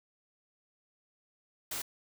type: noise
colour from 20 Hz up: white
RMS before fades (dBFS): -37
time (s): 1.71-1.82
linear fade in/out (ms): 5
effects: none